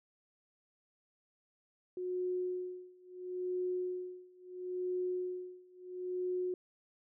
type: tone with tremolo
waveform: sine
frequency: 363.8 Hz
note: F#4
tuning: 29 cents flat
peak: -32 dBFS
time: 1.97-6.54 s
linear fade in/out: 2 ms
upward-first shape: sine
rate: 0.74 Hz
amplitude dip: 95%
effects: none